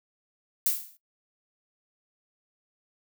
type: noise with exponential decay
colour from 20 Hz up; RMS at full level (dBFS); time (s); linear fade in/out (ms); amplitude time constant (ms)
violet; -21; 0.66-0.97; 2; 66
effects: noise-tail reverb RT60 0.1 s tail -17 dB re dry